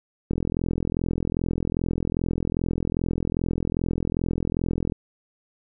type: click train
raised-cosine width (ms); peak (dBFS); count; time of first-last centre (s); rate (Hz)
3; -12; 197; 0.31-4.922; 42.5
effects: none